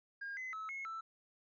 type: tone with pitch steps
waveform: triangle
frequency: 1618 / 2035 / 1296 / 2173 / 1326 Hz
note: G#6 / C7 / E6 / C#7 / E6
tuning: -46 / -49 / -30 / -35 / +10 cents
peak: -38 dBFS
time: 0.21-1.01 s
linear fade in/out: 10 ms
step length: 160 ms
effects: tanh soft clip ceiling -37 dBFS + resampled to 16000 Hz